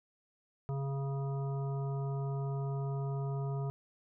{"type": "harmonic tone", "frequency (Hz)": 137.7, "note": "C#3", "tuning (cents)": -11, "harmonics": [1, 3, 5, 7, 9], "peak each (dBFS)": [-33, -43, -47, -50, -52], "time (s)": [0.69, 3.7], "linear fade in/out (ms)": 0, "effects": []}